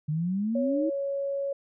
sine exponential sweep, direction up, 147.3 to 329.6 Hz, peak -25 dBFS, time 0.08-0.9 s, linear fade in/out 10 ms
sine tone, 556 Hz, C#5, 5 cents sharp, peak -27 dBFS, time 0.55-1.53 s, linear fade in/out 5 ms
effects none

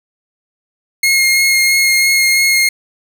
sawtooth tone with vibrato, 2148 Hz, C7, 45 cents sharp, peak -6 dBFS, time 1.03-2.69 s, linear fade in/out 5 ms, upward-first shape sine, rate 3 Hz, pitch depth 12 cents each way, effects none

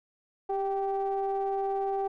triangle ring-modulated tone, 192.8 Hz, G3, 28 cents flat, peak -22 dBFS, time 0.49-2.08 s, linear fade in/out 10 ms, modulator 587 Hz, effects none

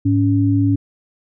sine tone pair together, 105.3 / 281.1 Hz, G#2 / C#4, +24 / +24 cents, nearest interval octave + perfect fourth, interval 1700 cents, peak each -15 dBFS, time 0.05-0.76 s, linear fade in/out 10 ms, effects none

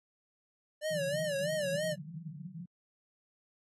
square tone with vibrato, 587.3 Hz, D5, in tune, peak -32 dBFS, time 0.81-1.96 s, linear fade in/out 50 ms, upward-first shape sine, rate 3.1 Hz, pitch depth 120 cents each way
white band-pass noise, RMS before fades -43 dBFS, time 0.9-2.66 s, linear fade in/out 5 ms, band 140 to 180 Hz, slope 96 dB/octave
effects AAC 32 kbps

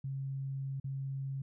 sine tone with dropouts, 135.8 Hz, C#3, 35 cents flat, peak -35 dBFS, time 0.04-1.42 s, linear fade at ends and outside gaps 5 ms, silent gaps 0.8-0.842 s, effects none

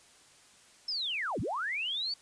sine linear two-way sweep, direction down then up, 5330 to 72.9 to 4630 Hz, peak -31 dBFS, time 0.88-2.14 s, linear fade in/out 5 ms, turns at 1.4 s, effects white hiss -59 dBFS RMS until 2.21 s + resampled to 22050 Hz

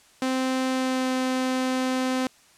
sawtooth tone with pitch glide, 260 to 257.9 Hz, C4 to C4, -11 to -25 cents, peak -19 dBFS, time 0.22-2.27 s, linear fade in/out 2 ms, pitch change -14 cents, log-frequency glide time 0.69-1.1 s, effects white hiss -56 dBFS RMS until 2.57 s + low-pass 9000 Hz 12 dB/octave

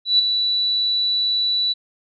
sine tone with ADSR envelope, 3951 Hz, B7, in tune, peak -10 dBFS, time 0.05-1.74 s, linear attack 140 ms, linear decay 11 ms, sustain -7 dB, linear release 23 ms, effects none

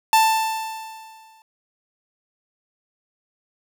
45% pulse tone with exponential decay, 885 Hz, A5, 10 cents sharp, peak -11 dBFS, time 0.13-1.42 s, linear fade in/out 1 ms, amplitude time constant 280 ms, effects none

